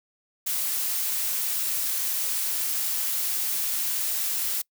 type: noise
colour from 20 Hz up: blue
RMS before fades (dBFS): -27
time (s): 0.46-4.62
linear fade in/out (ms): 10
effects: noise-tail reverb RT60 0.1 s tail -25 dB re dry